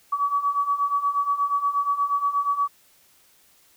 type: beating tone pair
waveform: sine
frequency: 1134 / 1142.4 Hz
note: C#6 / D6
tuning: +39 / -48 cents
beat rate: 8.4 Hz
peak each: -26 / -22 dBFS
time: 0.12-2.68 s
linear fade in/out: 10 ms
effects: white hiss -58 dBFS RMS until 3.76 s